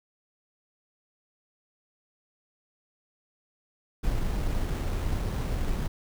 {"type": "noise with sample-and-hold", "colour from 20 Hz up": "brown", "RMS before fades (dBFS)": -28, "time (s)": [4.03, 5.88], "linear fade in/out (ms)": 10, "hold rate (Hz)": 4900, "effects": []}